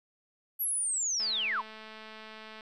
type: linear sweep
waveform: sine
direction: down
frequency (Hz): 11840 to 805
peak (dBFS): -28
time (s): 0.59-1.62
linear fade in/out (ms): 20
type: click train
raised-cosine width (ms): 0.3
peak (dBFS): -31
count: 308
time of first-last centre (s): 1.2-2.608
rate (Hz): 218
effects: none